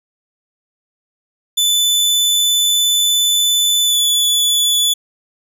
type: tone with pitch glide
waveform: sawtooth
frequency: 3503 to 3451 Hz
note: A7 to A7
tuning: -8 to -34 cents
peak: -9 dBFS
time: 1.57-4.94 s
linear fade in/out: 10 ms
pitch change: -26 cents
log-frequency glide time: 3.84-4 s
effects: none